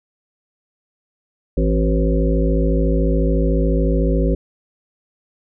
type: harmonic tone with a mistuned harmonic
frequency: 53.9 Hz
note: A1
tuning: 35 cents flat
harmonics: 1 / 3 / 5 / 7 / 9 / 10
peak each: -16 / -21 / -23 / -24 / -26 / -26 dBFS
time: 1.57-4.35 s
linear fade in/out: 5 ms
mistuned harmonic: 3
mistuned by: +85 cents
effects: none